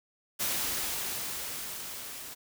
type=noise with level ramp; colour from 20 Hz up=white; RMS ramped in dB=-30 to -43 dBFS; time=0.39-2.35 s; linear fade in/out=20 ms; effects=none